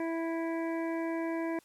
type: harmonic tone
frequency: 329.6 Hz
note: E4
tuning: in tune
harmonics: 1 / 2 / 3 / 5 / 6 / 7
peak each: -32 / -38 / -42 / -46 / -48 / -49 dBFS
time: 0-1.59 s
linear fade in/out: 2 ms
effects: white hiss -64 dBFS RMS until 1.64 s + low-pass 12000 Hz 12 dB/octave